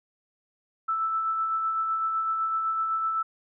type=tone with tremolo; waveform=sine; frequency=1319 Hz; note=E6; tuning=1 cent sharp; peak=-23 dBFS; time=0.88-3.23 s; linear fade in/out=10 ms; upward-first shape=sine; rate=7.9 Hz; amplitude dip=30%; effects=none